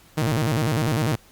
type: tone with vibrato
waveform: sawtooth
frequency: 133 Hz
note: C3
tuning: 29 cents sharp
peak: -16 dBFS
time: 0.17-1.16 s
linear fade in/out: 10 ms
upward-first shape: square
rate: 10 Hz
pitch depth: 270 cents each way
effects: pink hiss -53 dBFS RMS until 1.31 s + Opus 48 kbps